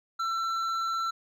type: tone with hard clipping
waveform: triangle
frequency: 1342 Hz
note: E6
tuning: 31 cents sharp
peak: -29 dBFS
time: 0.19-1.11 s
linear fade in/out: 10 ms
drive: 11 dB
effects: none